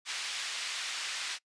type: band-pass noise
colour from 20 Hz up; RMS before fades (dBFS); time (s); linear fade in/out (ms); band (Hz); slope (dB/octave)
pink; -37; 0.05-1.39; 50; 2100 to 5900; 12
effects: noise-tail reverb RT60 0.1 s tail -23 dB re dry + resampled to 22050 Hz